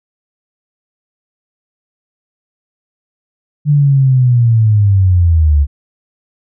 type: linear sweep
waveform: sine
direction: down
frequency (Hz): 149.2 to 69.3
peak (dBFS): -6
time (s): 3.65-5.67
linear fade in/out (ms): 50
effects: none